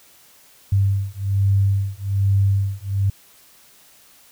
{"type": "beating tone pair", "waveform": "sine", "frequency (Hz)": [98, 99.2], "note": ["G2", "G2"], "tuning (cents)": [0, 21], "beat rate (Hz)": 1.2, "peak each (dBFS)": [-19, -19], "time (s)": [0.72, 3.1], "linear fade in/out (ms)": 5, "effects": ["white hiss -51 dBFS RMS until 4.31 s"]}